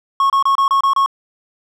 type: tone bursts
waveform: triangle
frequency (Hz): 1096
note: C#6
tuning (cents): -20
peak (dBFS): -9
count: 7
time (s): 0.2-1.061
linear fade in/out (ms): 2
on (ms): 99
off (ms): 28
effects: none